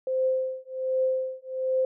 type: tone with tremolo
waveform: sine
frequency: 520 Hz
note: C5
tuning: 11 cents flat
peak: -20 dBFS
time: 0.07-1.85 s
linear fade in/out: 2 ms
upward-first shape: triangle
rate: 1.3 Hz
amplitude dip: 100%
effects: none

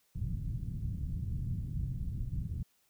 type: low-pass noise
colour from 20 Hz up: white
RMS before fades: -36 dBFS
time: 0.15-2.63 s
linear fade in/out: 0 ms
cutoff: 140 Hz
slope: 24 dB/octave
effects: white hiss -72 dBFS RMS until 2.89 s

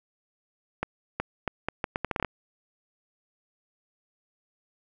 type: accelerating click train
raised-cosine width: 0.5 ms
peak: -12 dBFS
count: 12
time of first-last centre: 0.83-2.247 s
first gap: 370 ms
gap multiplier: 0.75
effects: none

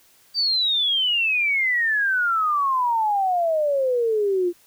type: exponential sweep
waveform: sine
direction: down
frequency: 4693 to 342.2 Hz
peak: -18 dBFS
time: 0.34-4.53 s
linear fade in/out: 50 ms
effects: white hiss -56 dBFS RMS until 4.66 s

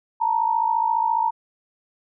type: tone pair together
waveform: sine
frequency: 890 / 944.6 Hz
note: A5 / A#5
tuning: +20 / +23 cents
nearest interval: minor second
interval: 103 cents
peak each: -21 dBFS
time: 0.2-1.31 s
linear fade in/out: 20 ms
effects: none

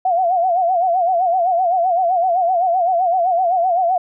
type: tone with vibrato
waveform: sine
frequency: 715 Hz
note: F5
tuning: 41 cents sharp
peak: -13 dBFS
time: 0.05-3.98 s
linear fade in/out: 5 ms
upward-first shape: sine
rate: 7.8 Hz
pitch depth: 110 cents each way
effects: none

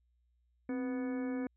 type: harmonic tone with a mistuned harmonic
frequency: 246.9 Hz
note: B3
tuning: in tune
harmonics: 1 / 2 / 3 / 4 / 5 / 6 / 7 / 9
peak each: -34 / -42 / -52 / -55 / -57 / -55 / -54 / -55 dBFS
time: 0.69-1.47 s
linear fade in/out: 2 ms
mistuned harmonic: 1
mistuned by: +93 cents
effects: added 60 Hz sine -70 dBFS peak until 1.56 s

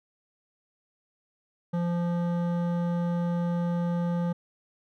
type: tone with hard clipping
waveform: sine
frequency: 173 Hz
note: F3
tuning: 16 cents flat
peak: -27 dBFS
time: 1.73-4.33 s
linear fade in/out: 10 ms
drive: 13 dB
effects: none

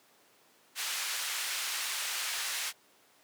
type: band-pass noise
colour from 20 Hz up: pink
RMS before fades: -35 dBFS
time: 0.75-2.73 s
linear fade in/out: 50 ms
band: 1700 to 12000 Hz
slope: 12 dB/octave
effects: pink hiss -63 dBFS RMS until 3.23 s + high-pass 300 Hz 12 dB/octave

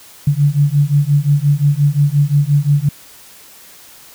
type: beating tone pair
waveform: sine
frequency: 141.6 / 147.3 Hz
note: C#3 / D3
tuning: +37 / +6 cents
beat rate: 5.7 Hz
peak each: -13 dBFS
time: 0.27-2.89 s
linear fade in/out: 5 ms
effects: white hiss -41 dBFS RMS until 4.14 s

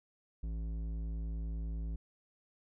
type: tone with low-pass filter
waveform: square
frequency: 55 Hz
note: A1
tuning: in tune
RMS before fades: -38 dBFS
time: 0.43-1.96 s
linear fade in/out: 5 ms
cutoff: 230 Hz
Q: 0.63
effects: none

